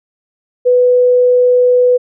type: tone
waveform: sine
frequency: 495.9 Hz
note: B4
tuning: 7 cents sharp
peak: -6 dBFS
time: 0.65-1.98 s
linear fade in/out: 20 ms
effects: none